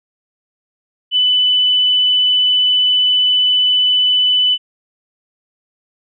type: tone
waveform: sine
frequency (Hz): 2995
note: F#7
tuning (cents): +20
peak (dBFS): -10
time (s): 1.11-4.58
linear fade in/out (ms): 50
effects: none